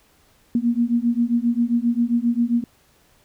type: beating tone pair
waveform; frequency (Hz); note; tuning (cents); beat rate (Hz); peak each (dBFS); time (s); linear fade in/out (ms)
sine; 233.1 / 240.6; A#3 / B3; 0 / -45; 7.5; -20; 0.55-2.64; 2
effects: pink hiss -58 dBFS RMS until 3.24 s